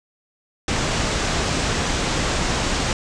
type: low-pass noise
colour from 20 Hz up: pink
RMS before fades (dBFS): -22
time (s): 0.68-2.93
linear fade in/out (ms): 2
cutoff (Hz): 8000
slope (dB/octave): 48
effects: none